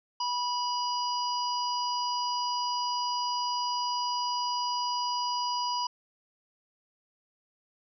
harmonic tone with a mistuned harmonic, 980 Hz, B5, 14 cents flat, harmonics 1 / 3 / 5 / 6, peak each -29 / -40 / -34 / -44 dBFS, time 0.2-5.87 s, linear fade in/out 5 ms, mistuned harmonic 6, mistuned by -33 cents, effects none

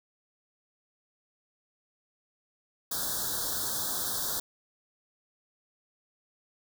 white band-stop noise, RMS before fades -32 dBFS, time 2.91-4.4 s, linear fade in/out 5 ms, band 1700 to 3400 Hz, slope 96 dB/octave, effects none

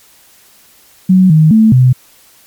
sine tone with pitch steps, 186.2 / 156.4 / 220 / 127.3 Hz, F#3 / D#3 / A3 / C3, +11 / +9 / 0 / -47 cents, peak -3 dBFS, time 1.09-1.93 s, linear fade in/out 10 ms, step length 210 ms, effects white hiss -45 dBFS RMS until 2.46 s + MP3 96 kbps

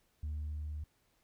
sine tone with level ramp, 75.5 Hz, D2, 48 cents sharp, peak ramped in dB -33 to -37 dBFS, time 0.23-0.84 s, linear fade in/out 5 ms, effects tanh soft clip ceiling -34 dBFS + pink hiss -74 dBFS RMS until 1.23 s

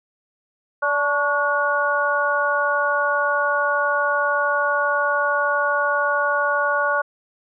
harmonic tone with a mistuned harmonic, 290 Hz, D4, 22 cents flat, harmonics 2 / 3 / 4 / 5, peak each -23 / -27 / -23 / -21 dBFS, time 0.82-7.02 s, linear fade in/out 10 ms, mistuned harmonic 4, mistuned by -58 cents, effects none

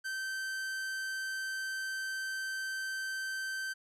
45% pulse tone, 1551 Hz, G6, 19 cents flat, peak -35 dBFS, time 0.04-3.74 s, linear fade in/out 20 ms, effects low-pass 11000 Hz 12 dB/octave

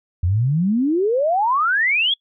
sine exponential sweep, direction up, 82.6 to 3430 Hz, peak -15 dBFS, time 0.23-2.14 s, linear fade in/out 5 ms, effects noise-tail reverb RT60 0.1 s tail -26 dB re dry

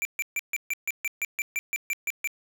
square tone bursts, 2349 Hz, D7, in tune, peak -26 dBFS, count 14, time 0.02-2.274 s, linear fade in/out 0 ms, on 31 ms, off 140 ms, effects none

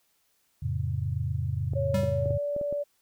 sine chord, F augmented, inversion none, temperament just, 87.31 / 109.13 / 136.42 Hz, F2 / A2 / C#3, 0 / -14 / -27 cents, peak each -31 dBFS, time 0.62-2.38 s, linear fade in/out 10 ms
clicks, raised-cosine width 2 ms, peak -25 dBFS, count 7, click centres 1.735 / 2.034 / 2.258 / 2.307 / 2.564 / 2.613 / 2.726 s
sine tone with pitch glide, 554.4 to 578.6 Hz, C#5 to D5, 0 to -26 cents, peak -27 dBFS, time 1.75-2.84 s, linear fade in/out 20 ms, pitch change +74 cents, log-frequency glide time 1.94-2.43 s
square tone with exponential decay, 193.6 Hz, G3, 21 cents flat, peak -25 dBFS, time 1.94-2.34 s, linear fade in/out 5 ms, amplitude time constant 85 ms
effects white hiss -70 dBFS RMS until 3.01 s

